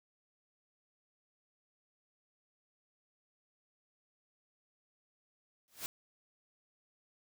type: noise with exponential growth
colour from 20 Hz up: white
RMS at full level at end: -36 dBFS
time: 5.68-5.86 s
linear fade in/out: 0 ms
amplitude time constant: 37 ms
effects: none